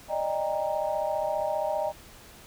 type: chord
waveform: sine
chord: Eb major seventh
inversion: third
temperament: equal with one note detuned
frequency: 587.3 / 622.3 / 795.9 / 932.3 Hz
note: D5 / Eb5 / G5 / Bb5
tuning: 0 / 0 / +26 / 0 cents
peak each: -32 / -29 / -32 / -34 dBFS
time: 0.08-1.93 s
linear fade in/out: 50 ms
effects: pink hiss -50 dBFS RMS until 2.46 s